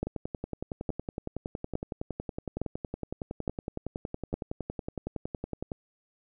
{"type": "two click trains", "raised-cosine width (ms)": 2, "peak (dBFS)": [-20, -16], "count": [62, 6], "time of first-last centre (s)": [[0.07, 5.718], [0.03, 4.34]], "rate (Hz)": [10.8, 1.16], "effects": []}